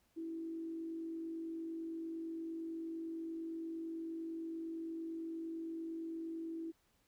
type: tone with frequency modulation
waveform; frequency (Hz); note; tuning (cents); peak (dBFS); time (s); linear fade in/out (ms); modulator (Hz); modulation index
sine; 327.9; E4; -9; -40; 0.16-6.72; 20; 48.8; 0.25
effects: pink hiss -75 dBFS RMS until 7.07 s